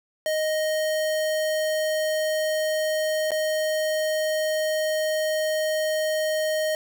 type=tone with dropouts; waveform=square; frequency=622.3 Hz; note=D#5; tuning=in tune; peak=-23 dBFS; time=0.26-6.75 s; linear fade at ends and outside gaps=1 ms; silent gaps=3.307-3.317 s; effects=none